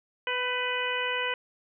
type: harmonic tone with a mistuned harmonic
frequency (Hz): 496.9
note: B4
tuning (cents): +11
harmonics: 1 / 2 / 3 / 4 / 5 / 6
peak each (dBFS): -34 / -34 / -34 / -34 / -34 / -34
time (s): 0.27-1.34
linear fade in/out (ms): 2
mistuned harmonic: 3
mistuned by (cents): +26
effects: none